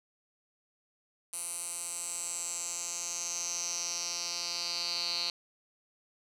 10% pulse tone with band-pass filter sweep, 172.9 Hz, F3, 17 cents flat, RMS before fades -36 dBFS, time 1.33-5.3 s, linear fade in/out 2 ms, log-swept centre 9600 to 4300 Hz, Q 5.7, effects none

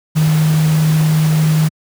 sine tone in noise, 156.2 Hz, D#3, 7 cents sharp, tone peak -9 dBFS, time 0.15-1.69 s, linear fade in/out 20 ms, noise pink, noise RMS -25 dBFS, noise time 0.15-1.69 s, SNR +13 dB, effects high-pass 100 Hz 12 dB/octave

